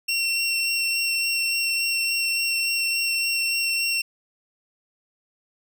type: tone with vibrato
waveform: 25% pulse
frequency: 2725 Hz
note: F7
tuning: 43 cents flat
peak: -18 dBFS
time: 0.08-4.02 s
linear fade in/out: 10 ms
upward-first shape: sine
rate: 3.5 Hz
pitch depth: 8 cents each way
effects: none